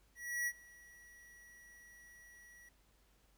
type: tone with ADSR envelope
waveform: square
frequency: 1929 Hz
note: B6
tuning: 41 cents flat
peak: -34 dBFS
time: 0.15-2.69 s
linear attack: 320 ms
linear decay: 53 ms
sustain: -24 dB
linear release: 4 ms
effects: added 50 Hz sine -70 dBFS peak until 3.37 s + pink hiss -73 dBFS RMS until 3.37 s